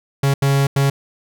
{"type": "tone bursts at uneven times", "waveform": "45% pulse", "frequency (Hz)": 138.59, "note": "C#3", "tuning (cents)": 0, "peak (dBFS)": -13, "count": 3, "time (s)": [[0.23, 0.34], [0.42, 0.67], [0.76, 0.9]], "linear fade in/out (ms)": 5, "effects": []}